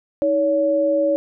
sine tone pair together, 316.9 / 564.7 Hz, D#4 / C#5, +32 / +32 cents, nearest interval minor seventh, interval 1000 cents, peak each -22 / -16 dBFS, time 0.22-1.16 s, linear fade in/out 0 ms, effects none

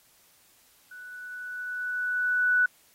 sine tone with level ramp, 1483 Hz, F#6, 4 cents sharp, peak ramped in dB -42 to -18 dBFS, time 0.91-2.66 s, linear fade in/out 5 ms, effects white hiss -61 dBFS RMS until 2.94 s + AAC 48 kbps

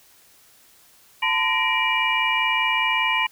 sine tone cluster, 892 / 1017 / 1872 / 2350 / 2895 Hz, A5 / C6 / A#6 / D7 / F#7, +23 / -50 / +7 / +1 / -38 cents, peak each -27 / -25 / -28 / -22 / -26 dBFS, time 1.22-3.27 s, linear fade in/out 10 ms, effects white hiss -54 dBFS RMS until 3.31 s

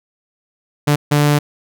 sawtooth tone bursts at uneven times, 146.83 Hz, D3, in tune, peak -7 dBFS, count 2, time 0.87-0.96 / 1.11-1.39 s, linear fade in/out 10 ms, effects none

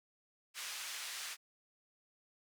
pink band-pass noise, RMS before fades -44 dBFS, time 0.54-1.37 s, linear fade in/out 50 ms, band 1800 to 10000 Hz, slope 12 dB/octave, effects none

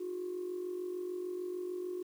sine tone with amplitude modulation, 361.1 Hz, F#4, 42 cents flat, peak -32 dBFS, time 0-2.03 s, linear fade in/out 10 ms, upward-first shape sine, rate 46.7 Hz, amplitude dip 65%, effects tanh soft clip ceiling -31 dBFS + 10-bit

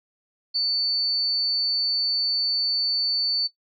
sine tone, 4500 Hz, C#8, 25 cents sharp, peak -20 dBFS, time 0.54-3.48 s, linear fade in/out 20 ms, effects noise-tail reverb RT60 0.1 s tail -18 dB re dry

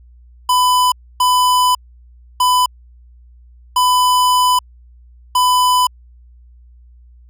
square tone bursts at uneven times, 1000 Hz, B5, 21 cents sharp, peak -11 dBFS, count 5, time 0.49-0.92 / 1.2-1.75 / 2.4-2.66 / 3.76-4.59 / 5.35-5.87 s, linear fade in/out 5 ms, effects added 60 Hz sine -41 dBFS peak until 7.29 s

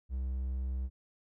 triangle tone, 64.6 Hz, C2, 21 cents flat, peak -30 dBFS, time 0.09-0.9 s, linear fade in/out 50 ms, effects none

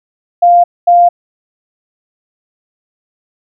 sine tone pair in turn, 698.5 / 698.5 Hz, F5 / F5, 0 / 0 cents, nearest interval unison, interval 0 cents, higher neither, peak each -3 dBFS, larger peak neither, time 0.42-0.64 / 0.87-1.09 s, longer neither, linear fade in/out 10 ms, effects none

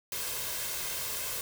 white noise with comb filter, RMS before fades -35 dBFS, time 0.12-1.41 s, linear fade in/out 2 ms, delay 1.9 ms, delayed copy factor +0.5, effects none

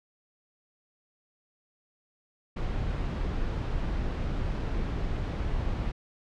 brown noise, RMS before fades -30 dBFS, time 2.56-5.92 s, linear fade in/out 10 ms, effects low-pass 4000 Hz 12 dB/octave

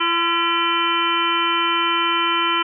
harmonic tone with a mistuned harmonic, 339.2 Hz, E4, 50 cents sharp, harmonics 1 / 3 / 4 / 5 / 6 / 7 / 8 / 9, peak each -27 / -22 / -22 / -33 / -30 / -25 / -32 / -23 dBFS, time 0-2.63 s, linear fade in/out 10 ms, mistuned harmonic 6, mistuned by -71 cents, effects none

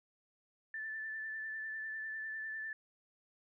sine tone with vibrato, 1760 Hz, A6, in tune, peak -39 dBFS, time 0.74-2.73 s, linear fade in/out 2 ms, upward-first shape sine, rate 10 Hz, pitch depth 23 cents each way, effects none

